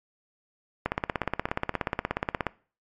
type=two click trains; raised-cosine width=0.5 ms; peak=-10 / -24 dBFS; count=28 / 5; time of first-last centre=0.86-2.467 / 0.98-1.995 s; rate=16.8 / 3.94 Hz; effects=noise-tail reverb RT60 0.4 s tail -21 dB re dry + MP3 64 kbps